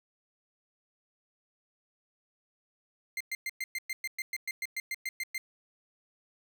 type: tone bursts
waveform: 40% pulse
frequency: 2093 Hz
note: C7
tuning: in tune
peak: -31 dBFS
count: 16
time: 3.17-5.38 s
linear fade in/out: 2 ms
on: 35 ms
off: 110 ms
effects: none

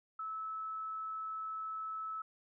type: tone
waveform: sine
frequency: 1303 Hz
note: E6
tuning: 20 cents flat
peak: -38 dBFS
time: 0.19-2.22 s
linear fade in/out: 5 ms
effects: none

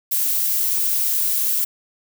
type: noise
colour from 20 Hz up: violet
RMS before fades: -20 dBFS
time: 0.11-1.65 s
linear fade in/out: 10 ms
effects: none

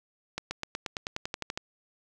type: accelerating click train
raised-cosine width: 0.2 ms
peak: -15 dBFS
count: 13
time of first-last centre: 0.38-1.575 s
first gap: 130 ms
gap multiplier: 0.95
effects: none

